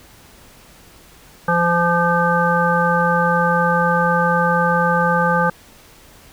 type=harmonic tone; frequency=172 Hz; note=F3; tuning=26 cents flat; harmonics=1 / 3 / 5 / 7 / 9; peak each=-20 / -20 / -20 / -20 / -20 dBFS; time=1.48-5.5 s; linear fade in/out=5 ms; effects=pink hiss -46 dBFS RMS until 6.32 s